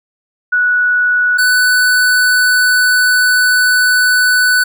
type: tone pair in turn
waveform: sine / square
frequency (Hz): 1471 / 1493.3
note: F#6 / F#6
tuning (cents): -11 / +16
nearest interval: unison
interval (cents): 27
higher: second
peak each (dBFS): -9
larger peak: neither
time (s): 0.52-1.38 / 1.38-4.64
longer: second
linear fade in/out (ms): 10
effects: none